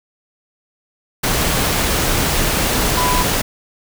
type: tone in noise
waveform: sine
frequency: 994 Hz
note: B5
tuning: 11 cents sharp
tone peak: -17 dBFS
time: 2.97-3.23 s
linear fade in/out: 10 ms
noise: pink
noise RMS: -17 dBFS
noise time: 1.23-3.42 s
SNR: -3 dB
effects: none